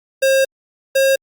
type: tone pair in turn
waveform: square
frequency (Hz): 536 / 538.9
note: C5 / C#5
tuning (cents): +42 / -49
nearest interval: unison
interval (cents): 9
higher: second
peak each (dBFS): -12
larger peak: neither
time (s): 0.22-0.45 / 0.95-1.16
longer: first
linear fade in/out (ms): 10
effects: Opus 48 kbps